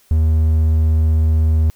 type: tone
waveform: triangle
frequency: 79 Hz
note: D#2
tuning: 27 cents sharp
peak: -9 dBFS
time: 0.11-1.7 s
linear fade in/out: 0 ms
effects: white hiss -54 dBFS RMS until 1.75 s